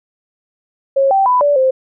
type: tone with pitch steps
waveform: sine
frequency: 545 / 778 / 996 / 579 / 523 Hz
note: C#5 / G5 / B5 / D5 / C5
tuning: -29 / -13 / +14 / -25 / -1 cents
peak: -9 dBFS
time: 0.96-1.71 s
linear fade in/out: 10 ms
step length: 150 ms
effects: none